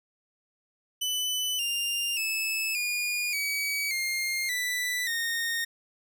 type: tone with pitch steps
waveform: sawtooth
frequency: 2999 / 2798 / 2611 / 2436 / 2273 / 2121 / 1978.6 / 1846.1 Hz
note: F#7 / F7 / E7 / D#7 / C#7 / C7 / B6 / A#6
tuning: +23 / +3 / -17 / -37 / +43 / +23 / +3 / -17 cents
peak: -24 dBFS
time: 1.01-5.65 s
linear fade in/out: 10 ms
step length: 580 ms
effects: none